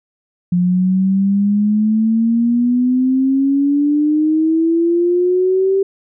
sine exponential sweep, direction up, 175.9 to 392 Hz, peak -11 dBFS, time 0.52-5.83 s, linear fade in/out 5 ms, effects none

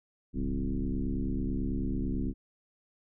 sine tone with frequency modulation, 117.4 Hz, A#2, 13 cents sharp, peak -28 dBFS, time 0.33-2.34 s, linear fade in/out 50 ms, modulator 69.1 Hz, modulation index 2.8, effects none

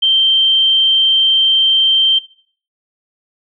sine tone, 3136 Hz, G7, in tune, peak -9 dBFS, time 0.02-2.19 s, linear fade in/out 10 ms, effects noise-tail reverb RT60 0.5 s tail -17 dB re dry

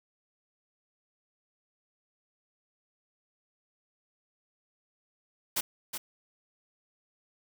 white noise with echo, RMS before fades -29 dBFS, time 5.56-5.61 s, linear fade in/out 10 ms, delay 370 ms, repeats 1, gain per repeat -7 dB, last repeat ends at 5.98 s, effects none

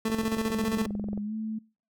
30% pulse tone with tremolo, 221.9 Hz, A3, 15 cents sharp, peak -22 dBFS, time 0.05-0.86 s, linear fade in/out 5 ms, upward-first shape square, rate 15 Hz, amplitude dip 55%
click train, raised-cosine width 2 ms, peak -24 dBFS, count 25, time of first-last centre 0.1-1.176 s, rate 22.3 Hz
sine tone with pitch glide, 206.3 to 218.6 Hz, G#3 to A3, -11 to -11 cents, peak -30 dBFS, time 0.51-1.59 s, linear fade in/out 10 ms, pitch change +100 cents, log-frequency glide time 1.23-1.34 s
effects noise-tail reverb RT60 0.4 s tail -26 dB re dry

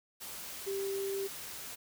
sine tone in noise, 392 Hz, G4, in tune, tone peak -33 dBFS, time 0.66-1.28 s, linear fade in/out 20 ms, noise white, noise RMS -44 dBFS, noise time 0.2-1.76 s, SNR +8 dB, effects none

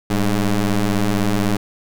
25% pulse ring-modulated tone, 103.83 Hz, G#2, in tune, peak -9 dBFS, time 0.1-1.57 s, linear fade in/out 5 ms, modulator 95.9 Hz, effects none

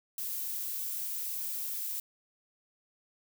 violet noise, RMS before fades -36 dBFS, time 0.18-2 s, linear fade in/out 2 ms, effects none

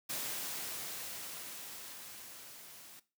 white noise with level ramp, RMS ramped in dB -38 to -54 dBFS, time 0.09-3 s, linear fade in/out 10 ms, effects noise-tail reverb RT60 0.3 s tail -17 dB re dry + high-pass 100 Hz 12 dB/octave

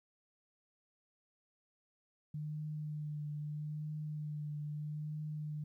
sine tone with vibrato, 150.6 Hz, D3, 44 cents sharp, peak -38 dBFS, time 2.34-5.64 s, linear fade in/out 5 ms, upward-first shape triangle, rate 0.78 Hz, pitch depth 26 cents each way, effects 13-bit

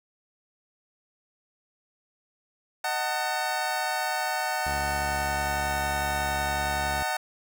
25% pulse chord, D# diminished, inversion none, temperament just, 622.3 / 746.7 / 896 Hz, D#5 / F#5 / A5, 0 / +16 / +31 cents, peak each -31 / -25 / -28 dBFS, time 2.84-7.17 s, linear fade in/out 5 ms
sawtooth tone, 70.9 Hz, C#2, 40 cents sharp, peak -29 dBFS, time 4.66-7.03 s, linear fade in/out 0 ms
effects none

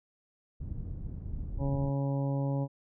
pink low-pass noise, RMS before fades -37 dBFS, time 0.6-1.9 s, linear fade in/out 10 ms, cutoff 140 Hz, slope 12 dB/octave
harmonic tone, 138.59 Hz, C#3, in tune, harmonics 1 / 2 / 3 / 4 / 5 / 6 / 7, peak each -29 / -35 / -45 / -38 / -51 / -45 / -48 dBFS, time 1.58-2.68 s, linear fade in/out 50 ms
effects none

